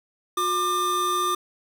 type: tone pair together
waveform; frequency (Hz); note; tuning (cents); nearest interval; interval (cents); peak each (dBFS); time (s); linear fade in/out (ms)
square; 360.1 / 1195.6; F#4 / D6; -47 / +31; octave + major sixth; 2078; -30 / -23; 0.37-1.35; 5
effects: none